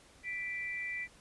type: tone pair together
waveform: sine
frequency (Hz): 1975.3 / 2349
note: B6 / D7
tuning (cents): 0 / 0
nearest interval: minor third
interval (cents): 300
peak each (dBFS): -38 / -39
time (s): 0.23-1.08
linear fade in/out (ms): 50
effects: pink hiss -60 dBFS RMS until 1.2 s + resampled to 24000 Hz